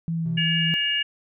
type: tone with vibrato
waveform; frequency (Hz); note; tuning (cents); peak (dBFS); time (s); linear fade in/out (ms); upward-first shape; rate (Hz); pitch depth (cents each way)
sine; 164.81; E3; 0; -23; 0.08-0.74; 0; triangle; 4.7; 13
type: tone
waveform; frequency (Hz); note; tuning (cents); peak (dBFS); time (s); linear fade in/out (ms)
triangle; 127.7; C3; -42; -30; 0.25-0.39; 10
type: harmonic tone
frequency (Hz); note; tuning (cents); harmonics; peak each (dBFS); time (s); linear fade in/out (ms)
569; C#5; +45; 3 / 4 / 5; -28 / -32 / -22; 0.37-1.03; 10
effects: none